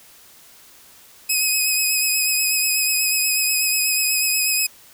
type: tone with vibrato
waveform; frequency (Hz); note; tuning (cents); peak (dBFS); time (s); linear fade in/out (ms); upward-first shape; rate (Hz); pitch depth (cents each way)
10% pulse; 2531; D#7; +29; -9; 1.29-4.67; 10; sine; 8.2; 27
effects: white hiss -48 dBFS RMS until 4.93 s